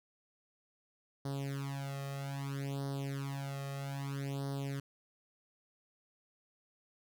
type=tone with flanger; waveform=sawtooth; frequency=138.59 Hz; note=C#3; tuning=in tune; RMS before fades=-39 dBFS; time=1.25-4.8 s; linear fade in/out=5 ms; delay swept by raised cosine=0.2 to 1.6 ms; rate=0.62 Hz; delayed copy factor=+0.95; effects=none